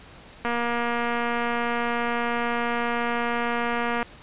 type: click train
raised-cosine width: 0.5 ms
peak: -12 dBFS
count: 849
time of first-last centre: 0.45-4.028 s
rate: 237 Hz
effects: pink hiss -47 dBFS RMS until 4.22 s + resampled to 8000 Hz